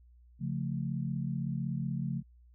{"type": "chord", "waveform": "sine", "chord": "Db augmented", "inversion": "none", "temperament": "equal", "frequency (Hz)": [138.59, 174.61, 220], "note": ["Db3", "F3", "A3"], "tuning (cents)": [0, 0, 0], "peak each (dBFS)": [-34, -36, -38], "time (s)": [0.39, 2.23], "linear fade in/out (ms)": 50, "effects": ["added 60 Hz sine -56 dBFS peak until 2.54 s"]}